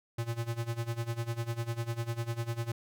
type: tone with tremolo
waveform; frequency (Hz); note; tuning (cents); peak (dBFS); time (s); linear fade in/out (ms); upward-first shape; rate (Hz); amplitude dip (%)
square; 116.54; A#2; 0; -30; 0.18-2.72; 5; sine; 10; 85
effects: none